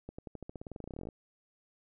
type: accelerating click train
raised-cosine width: 2 ms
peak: -29 dBFS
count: 23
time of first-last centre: 0.09-1.088 s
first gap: 95 ms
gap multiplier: 0.92
effects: none